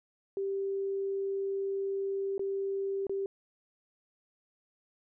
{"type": "tone with dropouts", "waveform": "sine", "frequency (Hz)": 392, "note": "G4", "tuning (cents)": 0, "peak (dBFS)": -30, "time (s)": [0.37, 3.26], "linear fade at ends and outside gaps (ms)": 1, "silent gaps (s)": [[2.38, 2.394], [3.068, 3.095]], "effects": []}